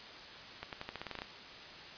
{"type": "accelerating click train", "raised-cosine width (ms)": 0.3, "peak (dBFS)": -24, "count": 11, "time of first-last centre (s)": [0.63, 1.219], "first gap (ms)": 98, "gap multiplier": 0.88, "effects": ["white hiss -49 dBFS RMS until 1.97 s", "resampled to 11025 Hz"]}